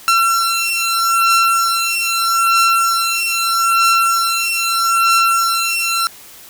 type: beating tone pair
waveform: sawtooth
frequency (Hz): 1354 / 1354.79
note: E6 / E6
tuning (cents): +46 / +47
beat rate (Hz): 0.79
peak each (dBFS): -12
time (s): 0.08-6.07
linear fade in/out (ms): 0
effects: white hiss -39 dBFS RMS until 6.49 s